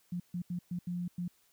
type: tone bursts at uneven times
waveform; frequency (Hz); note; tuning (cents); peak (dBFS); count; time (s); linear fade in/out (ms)
sine; 176.3; F3; +17; -33; 6; 0.12-0.2 / 0.34-0.42 / 0.5-0.59 / 0.71-0.79 / 0.87-1.08 / 1.18-1.28; 5
effects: white hiss -69 dBFS RMS until 1.52 s